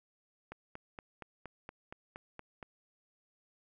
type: click train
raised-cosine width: 0.5 ms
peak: -29 dBFS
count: 10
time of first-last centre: 0.52-2.628 s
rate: 4.27 Hz
effects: none